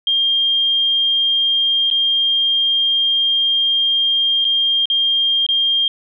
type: tone with dropouts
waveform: sine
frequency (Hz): 3208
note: G7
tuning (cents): +39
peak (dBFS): -13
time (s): 0.07-5.88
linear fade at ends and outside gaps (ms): 2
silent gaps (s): 1.902-1.911 / 4.445-4.45 / 4.856-4.9 / 5.465-5.488
effects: none